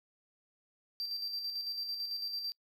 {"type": "tone with tremolo", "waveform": "triangle", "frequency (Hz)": 4699, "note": "D8", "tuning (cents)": 0, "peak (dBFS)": -33, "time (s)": [1, 2.52], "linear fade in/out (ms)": 0, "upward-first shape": "square", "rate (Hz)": 9, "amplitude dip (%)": 40, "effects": ["noise-tail reverb RT60 0.1 s tail -26 dB re dry"]}